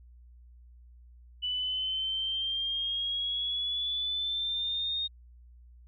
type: exponential sweep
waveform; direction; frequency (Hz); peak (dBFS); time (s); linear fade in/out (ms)
sine; up; 2972 to 3709; -29; 1.42-5.08; 20
effects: added 60 Hz sine -51 dBFS peak until 5.87 s